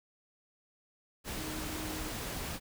sine tone in noise, 311.1 Hz, D#4, in tune, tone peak -42 dBFS, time 1.35-2.12 s, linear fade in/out 50 ms, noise pink, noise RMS -39 dBFS, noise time 1.24-2.6 s, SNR -6 dB, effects none

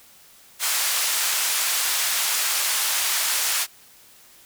white band-pass noise, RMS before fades -23 dBFS, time 0.59-3.67 s, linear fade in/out 50 ms, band 910 to 12000 Hz, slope 12 dB/octave, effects white hiss -51 dBFS RMS until 4.45 s

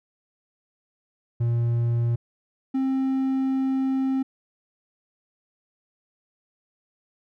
triangle tone pair in turn, 117.9 / 265.4 Hz, A#2 / C4, +20 / +25 cents, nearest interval octave + major second, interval 1405 cents, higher second, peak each -18 / -19 dBFS, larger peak first, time 1.4-2.16 / 2.74-4.23 s, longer second, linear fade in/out 10 ms, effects none

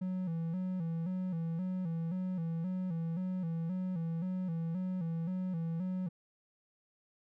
triangle tone with vibrato, 174.61 Hz, F3, in tune, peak -31 dBFS, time 0.01-6.09 s, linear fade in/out 10 ms, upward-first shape square, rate 1.9 Hz, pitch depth 99 cents each way, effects none

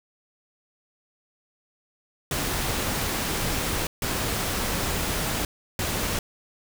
pink noise bursts at uneven times, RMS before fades -27 dBFS, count 3, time 2.31-3.87 / 4.02-5.45 / 5.79-6.19 s, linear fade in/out 2 ms, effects none

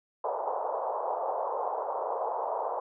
white band-pass noise, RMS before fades -32 dBFS, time 0.24-2.8 s, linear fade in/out 5 ms, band 450 to 1000 Hz, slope 48 dB/octave, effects none

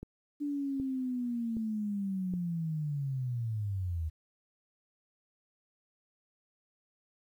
click train, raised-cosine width 3 ms, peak -29 dBFS, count 4, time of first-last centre 0.03-2.338 s, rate 1.3 Hz
sine linear sweep, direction down, 293 to 77 Hz, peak -31 dBFS, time 0.4-4.1 s, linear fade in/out 20 ms
effects 11-bit

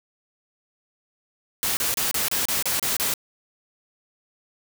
white noise bursts, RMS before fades -24 dBFS, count 9, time 1.63-3.138 s, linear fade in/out 0 ms, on 140 ms, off 31 ms, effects none

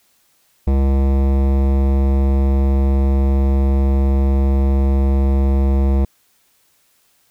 sine tone with hard clipping, 67.8 Hz, C#2, 38 cents flat, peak -14 dBFS, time 0.67-6.05 s, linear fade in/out 5 ms, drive 17 dB, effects white hiss -59 dBFS RMS until 7.3 s

